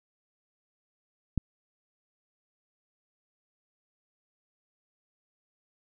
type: click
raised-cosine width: 5 ms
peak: -14 dBFS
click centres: 1.377 s
effects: none